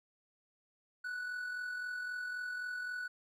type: tone with amplitude modulation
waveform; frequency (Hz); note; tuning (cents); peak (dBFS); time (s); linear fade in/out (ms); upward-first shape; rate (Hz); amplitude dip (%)
triangle; 1480; F#6; 0; -34; 1.04-3.08; 10; sine; 43.8; 40
effects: none